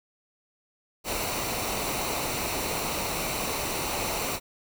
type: noise with comb filter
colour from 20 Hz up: pink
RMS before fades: -30 dBFS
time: 1.04-4.4 s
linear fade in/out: 50 ms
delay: 0.6 ms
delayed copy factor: -0.55
effects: none